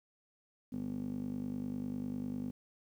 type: tone with band-pass filter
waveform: 15% pulse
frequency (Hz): 50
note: G1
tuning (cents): +35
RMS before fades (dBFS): -39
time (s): 0.72-2.51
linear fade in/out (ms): 10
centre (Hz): 250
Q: 6
effects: 11-bit